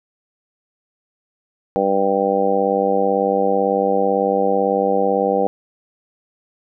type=harmonic tone; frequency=98 Hz; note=G2; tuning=in tune; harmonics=2 / 3 / 4 / 5 / 6 / 7 / 8; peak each=-25 / -26 / -26 / -18 / -23 / -27 / -21 dBFS; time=1.76-5.47 s; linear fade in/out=0 ms; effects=none